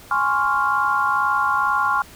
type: chord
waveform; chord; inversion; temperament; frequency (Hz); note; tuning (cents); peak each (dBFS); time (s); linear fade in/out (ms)
sine; Db major seventh; second; equal; 830.6 / 1046.5 / 1108.7 / 1396.9; Ab5 / C6 / Db6 / F6; 0 / 0 / 0 / 0; -24 / -23 / -22 / -21; 0.11-2.02; 2
effects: pink hiss -44 dBFS RMS until 2.15 s